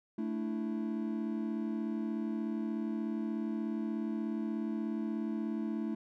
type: chord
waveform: triangle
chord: A suspended fourth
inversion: none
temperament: just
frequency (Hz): 220 / 293.3 / 330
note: A3 / D4 / E4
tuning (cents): 0 / -2 / +2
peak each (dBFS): -33 / -38 / -37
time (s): 0.18-5.95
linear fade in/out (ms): 5
effects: none